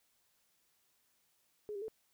sine tone with pitch steps, 419.6 / 397.8 / 440.3 Hz, G#4 / G4 / A4, +18 / +25 / +1 cents, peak -39 dBFS, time 1.69-1.882 s, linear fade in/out 0 ms, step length 64 ms, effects white hiss -75 dBFS RMS until 2.13 s

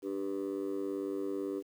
sine chord, G major, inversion second, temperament just, 294 / 392 / 490 Hz, D4 / G4 / B4, +2 / 0 / -14 cents, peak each -35 / -34 / -39 dBFS, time 0.02-1.63 s, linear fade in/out 50 ms, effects tanh soft clip ceiling -29 dBFS + 10-bit

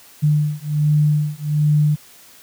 sine beating tone pair, 149.1 / 150.4 Hz, D3 / D3, +27 / +42 cents, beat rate 1.3 Hz, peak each -17 dBFS, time 0.22-1.96 s, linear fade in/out 20 ms, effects white hiss -46 dBFS RMS until 2.42 s + high-pass 80 Hz 12 dB/octave

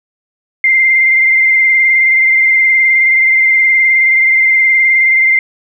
sine tone with vibrato, 2093 Hz, C7, in tune, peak -6 dBFS, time 0.64-5.39 s, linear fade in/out 2 ms, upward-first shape sine, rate 19 Hz, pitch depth 25 cents each way, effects 8-bit

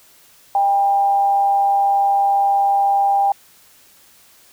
sine tone with amplitude modulation, 797 Hz, G5, 28 cents sharp, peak -11 dBFS, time 0.55-3.32 s, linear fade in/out 2 ms, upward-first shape sine, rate 178 Hz, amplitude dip 35%, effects white hiss -50 dBFS RMS until 4.52 s

